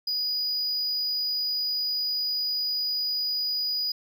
triangle tone, 4925 Hz, D#8, 19 cents flat, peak -24 dBFS, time 0.07-3.92 s, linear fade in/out 5 ms, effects none

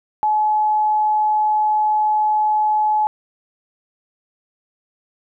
sine tone, 853 Hz, G#5, 46 cents sharp, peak -14 dBFS, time 0.23-3.07 s, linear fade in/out 0 ms, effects none

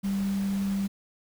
sine tone in noise, 196.7 Hz, G3, 6 cents sharp, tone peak -25 dBFS, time 0.03-0.88 s, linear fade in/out 20 ms, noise pink, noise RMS -43 dBFS, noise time 0.03-0.88 s, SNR +15 dB, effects none

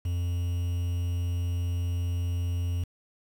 triangle tone with quantisation, 87.5 Hz, F2, 4 cents sharp, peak -24 dBFS, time 0.05-2.84 s, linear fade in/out 5 ms, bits 8, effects none

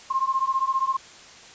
sine beating tone pair, 1057 / 1072 Hz, C6 / C6, +17 / +42 cents, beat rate 15 Hz, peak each -24 / -24 dBFS, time 0.1-0.97 s, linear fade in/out 10 ms, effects white hiss -46 dBFS RMS until 1.54 s + resampled to 16000 Hz

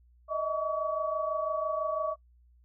sine tone cluster, 615 / 641 / 1135 Hz, D#5 / E5 / C#6, -20 / -49 / +41 cents, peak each -33 / -33 / -32 dBFS, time 0.28-2.16 s, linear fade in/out 50 ms, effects noise-tail reverb RT60 0.1 s tail -21 dB re dry + added 60 Hz sine -58 dBFS peak until 2.64 s

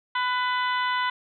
harmonic tone with a mistuned harmonic, 500 Hz, B4, 21 cents sharp, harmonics 2 / 3 / 4 / 5 / 6 / 7 / 8, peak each -25 / -29 / -31 / -44 / -35 / -37 / -44 dBFS, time 0.15-1.1 s, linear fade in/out 5 ms, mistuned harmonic 3, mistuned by -21 cents, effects none

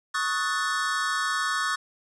square chord, D# half-diminished seventh, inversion third, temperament equal with one note detuned, 1108.7 / 1261.9 / 1480 / 1760 Hz, C#6 / D#6 / F#6 / A6, 0 / +24 / 0 / 0 cents, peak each -31 dBFS, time 0.14-1.76 s, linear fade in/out 10 ms, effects resampled to 22050 Hz + 9-bit

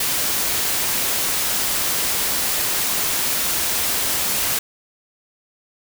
white noise, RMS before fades -21 dBFS, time 0-4.59 s, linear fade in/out 5 ms, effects none

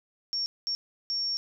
sine tone bursts at uneven times, 5500 Hz, F8, 27 cents flat, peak -27 dBFS, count 3, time 0.33-0.46 / 0.67-0.75 / 1.1-1.37 s, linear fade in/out 0 ms, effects none

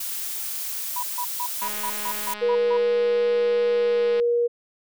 blue noise, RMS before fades -30 dBFS, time 0-2.34 s, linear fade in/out 5 ms
sine tone bursts, 977 Hz, B5, 19 cents flat, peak -26 dBFS, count 9, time 0.96-2.772 s, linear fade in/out 5 ms, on 68 ms, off 150 ms
click train, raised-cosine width 0.3 ms, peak -20 dBFS, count 540, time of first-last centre 1.62-4.199 s, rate 209 Hz
sine tone with pitch glide, 479.2 to 475.6 Hz, A#4 to A#4, +48 to +35 cents, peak -18 dBFS, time 2.41-4.48 s, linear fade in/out 20 ms, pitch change -13 cents, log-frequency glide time 3.75-4.15 s
effects none

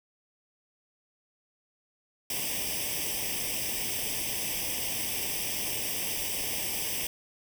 white noise with comb filter, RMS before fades -32 dBFS, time 2.3-7.07 s, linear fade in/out 2 ms, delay 0.36 ms, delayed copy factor +0.95, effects none

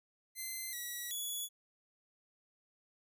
5% pulse tone with pitch steps, 2066 / 1933 / 3397 Hz, C7 / B6 / G#7, -22 / -38 / +38 cents, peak -30 dBFS, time 0.35-1.49 s, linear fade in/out 50 ms, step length 380 ms, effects none

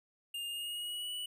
square tone with pitch glide, 2816 to 2951 Hz, F7 to F#7, +14 to -5 cents, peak -38 dBFS, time 0.34-1.26 s, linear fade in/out 5 ms, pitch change +81 cents, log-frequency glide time 0.46-1.11 s, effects none

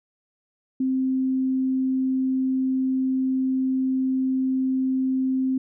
sine tone, 261.6 Hz, C4, in tune, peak -20 dBFS, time 0.8-5.58 s, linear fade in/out 5 ms, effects none

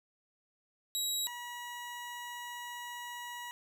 20% pulse tone pair in turn, 3860 / 965 Hz, B7 / B5, -40 / -40 cents, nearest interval 2 octaves, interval 2400 cents, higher first, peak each -26 / -36 dBFS, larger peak first, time 0.95-1.27 / 1.27-3.51 s, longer second, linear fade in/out 0 ms, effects none

